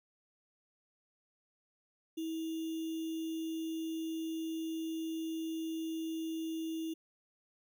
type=tone with sample-and-hold; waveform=sine; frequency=323.4 Hz; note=E4; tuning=33 cents flat; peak=-35 dBFS; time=2.17-6.94 s; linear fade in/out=10 ms; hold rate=3150 Hz; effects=none